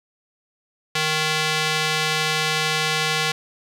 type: tone with band-pass filter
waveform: square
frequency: 155.56 Hz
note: D#3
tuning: in tune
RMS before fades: -22 dBFS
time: 0.95-3.32 s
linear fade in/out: 5 ms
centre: 3300 Hz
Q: 0.86
effects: none